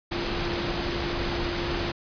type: tone in noise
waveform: sine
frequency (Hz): 346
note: F4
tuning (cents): -16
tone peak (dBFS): -32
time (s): 0.11-1.92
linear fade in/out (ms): 10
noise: pink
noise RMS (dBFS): -29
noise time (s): 0.11-1.92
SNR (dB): -6
effects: resampled to 11025 Hz